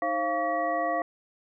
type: tone cluster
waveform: sine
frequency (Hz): 312.3 / 535 / 692 / 1135 / 1921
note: D#4 / C5 / F5 / C#6 / B6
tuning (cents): +7 / +38 / -16 / +41 / -48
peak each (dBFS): -35 / -33 / -27 / -32 / -35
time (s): 0.02-1.02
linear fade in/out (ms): 2
effects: none